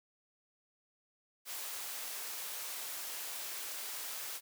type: high-pass noise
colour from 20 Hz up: white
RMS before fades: -42 dBFS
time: 1.45-4.41 s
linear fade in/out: 50 ms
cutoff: 480 Hz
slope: 12 dB/octave
effects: none

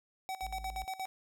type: tone with tremolo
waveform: square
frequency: 760 Hz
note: F#5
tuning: 46 cents sharp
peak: -36 dBFS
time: 0.29-1.06 s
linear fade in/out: 0 ms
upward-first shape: square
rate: 8.5 Hz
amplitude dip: 80%
type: tone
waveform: triangle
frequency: 54.3 Hz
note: A1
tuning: 22 cents flat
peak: -40 dBFS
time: 0.42-0.85 s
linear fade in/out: 10 ms
effects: none

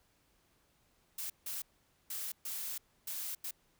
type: noise bursts at uneven times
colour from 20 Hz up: blue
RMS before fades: -40 dBFS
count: 6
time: 1.18-1.3 / 1.46-1.62 / 2.1-2.32 / 2.45-2.78 / 3.07-3.35 / 3.44-3.51 s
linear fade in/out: 5 ms
effects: pink hiss -72 dBFS RMS until 3.79 s

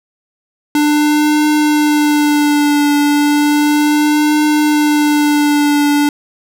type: tone with vibrato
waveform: square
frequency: 296.1 Hz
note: D4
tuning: 14 cents sharp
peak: -10 dBFS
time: 0.75-6.09 s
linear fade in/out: 2 ms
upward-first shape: triangle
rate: 0.34 Hz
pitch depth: 33 cents each way
effects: none

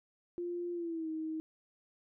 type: tone with pitch glide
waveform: sine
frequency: 349.2 to 316.5 Hz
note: F4 to D#4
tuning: 0 to +30 cents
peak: -35 dBFS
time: 0.38-1.4 s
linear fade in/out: 0 ms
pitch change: -170 cents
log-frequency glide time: 0.73-1.09 s
effects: none

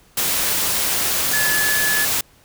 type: tone in noise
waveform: sine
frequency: 1715 Hz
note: A6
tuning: 45 cents flat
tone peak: -19 dBFS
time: 1.33-2.05 s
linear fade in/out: 5 ms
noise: white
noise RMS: -20 dBFS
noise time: 0.17-2.21 s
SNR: -2 dB
effects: pink hiss -53 dBFS RMS until 2.44 s

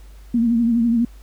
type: tone with vibrato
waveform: sine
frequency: 233.1 Hz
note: A#3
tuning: in tune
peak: -14 dBFS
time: 0.34-1.05 s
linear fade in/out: 5 ms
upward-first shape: triangle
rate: 12 Hz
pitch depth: 69 cents each way
effects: added 50 Hz sine -39 dBFS peak until 1.22 s + pink hiss -54 dBFS RMS until 1.22 s

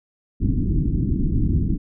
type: low-pass noise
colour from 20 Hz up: pink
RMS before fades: -20 dBFS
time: 0.4-1.78 s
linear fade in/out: 20 ms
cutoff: 320 Hz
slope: 48 dB/octave
effects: none

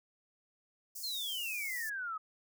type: high-pass noise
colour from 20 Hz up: white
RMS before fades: -44 dBFS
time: 0.95-1.9 s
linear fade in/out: 10 ms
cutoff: 4800 Hz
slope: 96 dB/octave
type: exponential sweep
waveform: sine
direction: down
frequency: 4325 to 1248 Hz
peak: -36 dBFS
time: 1.03-2.18 s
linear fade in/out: 10 ms
effects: none

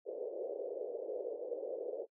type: band-pass noise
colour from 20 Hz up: pink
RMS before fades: -41 dBFS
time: 0.05-2.07 s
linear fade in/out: 50 ms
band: 420 to 550 Hz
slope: 48 dB/octave
effects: noise-tail reverb RT60 0.1 s tail -26 dB re dry

